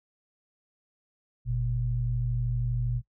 sine tone pair together, 47.82 / 120.4 Hz, G1 / B2, -42 / -44 cents, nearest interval octave + major third, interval 1598 cents, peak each -30 / -27 dBFS, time 1.45-3.02 s, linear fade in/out 50 ms, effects noise-tail reverb RT60 0.1 s tail -20 dB re dry

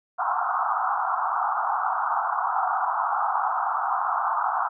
pink band-pass noise, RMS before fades -25 dBFS, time 0.18-4.69 s, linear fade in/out 20 ms, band 720 to 1400 Hz, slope 96 dB/octave, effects none

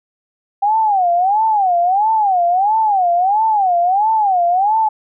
sine tone with vibrato, 783 Hz, G5, 2 cents flat, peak -11 dBFS, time 0.62-4.89 s, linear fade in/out 10 ms, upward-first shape sine, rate 1.5 Hz, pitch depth 220 cents each way, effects none

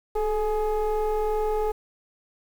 sine tone with frequency modulation, 431.2 Hz, A4, 35 cents flat, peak -20 dBFS, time 0.15-1.72 s, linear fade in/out 10 ms, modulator 410 Hz, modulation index 0.96, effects tanh soft clip ceiling -20 dBFS + 8-bit

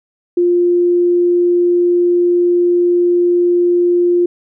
sine tone, 351 Hz, F4, 9 cents sharp, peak -9 dBFS, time 0.37-4.26 s, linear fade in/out 5 ms, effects none

